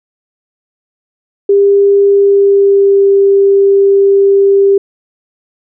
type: tone with pitch glide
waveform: sine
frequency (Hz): 400 to 395.6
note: G4 to G4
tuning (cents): +35 to +16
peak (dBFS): -4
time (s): 1.49-4.78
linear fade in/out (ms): 5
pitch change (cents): -19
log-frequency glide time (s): 2.08-3.07
effects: none